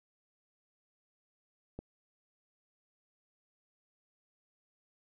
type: click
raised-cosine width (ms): 2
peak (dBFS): -28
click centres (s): 1.79
effects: none